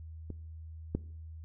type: clicks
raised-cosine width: 3 ms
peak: -28 / -17 dBFS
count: 2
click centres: 0.303 / 0.95 s
effects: noise-tail reverb RT60 0.6 s tail -21 dB re dry + added 80 Hz sine -43 dBFS peak until 1.44 s